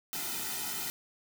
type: noise with comb filter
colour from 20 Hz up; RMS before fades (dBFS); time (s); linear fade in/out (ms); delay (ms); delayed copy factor
white; -36; 0.13-0.9; 0; 1.8; -0.95
effects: none